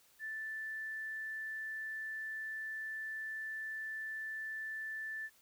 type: tone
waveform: sine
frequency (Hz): 1760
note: A6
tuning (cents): 0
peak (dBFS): -39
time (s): 0.19-5.3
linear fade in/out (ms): 50
effects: white hiss -67 dBFS RMS until 5.41 s